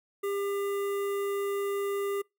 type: tone with notch filter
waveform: square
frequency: 400.3 Hz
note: G4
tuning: 36 cents sharp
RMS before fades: -31 dBFS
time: 0.23-2.22 s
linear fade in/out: 10 ms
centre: 4700 Hz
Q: 0.66
effects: noise-tail reverb RT60 0.2 s tail -25 dB re dry